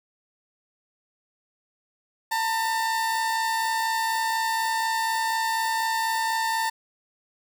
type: tone pair together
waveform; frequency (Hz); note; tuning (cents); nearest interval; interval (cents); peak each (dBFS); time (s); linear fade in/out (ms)
30% pulse; 898 / 962.1; A5 / B5; +35 / -46; minor second; 119; -21 / -31; 2.31-6.7; 10
effects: none